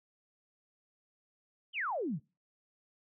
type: exponential sweep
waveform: sine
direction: down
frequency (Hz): 3249 to 123.47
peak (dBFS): -32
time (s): 1.73-2.2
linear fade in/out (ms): 50
effects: noise-tail reverb RT60 0.3 s tail -24 dB re dry